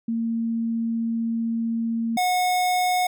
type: tone pair in turn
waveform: sine / square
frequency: 228.9 / 728.4 Hz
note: A#3 / F#5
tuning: -31 / -27 cents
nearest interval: octave + minor sixth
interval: 2004 cents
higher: second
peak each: -22 / -20 dBFS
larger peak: second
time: 0.08-2.17 / 2.17-3.07 s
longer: first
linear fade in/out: 5 ms
effects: none